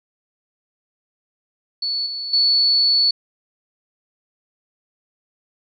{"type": "tone with level steps", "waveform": "sine", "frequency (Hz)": 4435, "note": "C#8", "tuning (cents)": 0, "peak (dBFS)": [-20, -25, -13], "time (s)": [1.82, 3.11], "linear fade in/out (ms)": 5, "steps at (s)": [2.06, 2.33], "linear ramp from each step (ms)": 5, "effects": []}